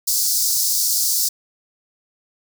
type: high-pass noise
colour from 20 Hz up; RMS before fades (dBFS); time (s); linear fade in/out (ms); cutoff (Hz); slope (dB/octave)
pink; -19; 0.07-1.29; 10; 4600; 48
effects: none